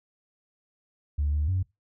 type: tone with pitch steps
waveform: sine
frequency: 72.9 / 74.7 / 92.9 Hz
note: D2 / D2 / F#2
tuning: -12 / +30 / +7 cents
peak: -22 dBFS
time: 1.18-1.63 s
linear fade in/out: 10 ms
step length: 150 ms
effects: noise-tail reverb RT60 0.2 s tail -22 dB re dry + tanh soft clip ceiling -19 dBFS